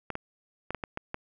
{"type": "clicks", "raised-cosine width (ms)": 0.5, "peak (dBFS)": -18, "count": 7, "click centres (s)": [0.103, 0.154, 0.706, 0.747, 0.838, 0.974, 1.144], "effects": []}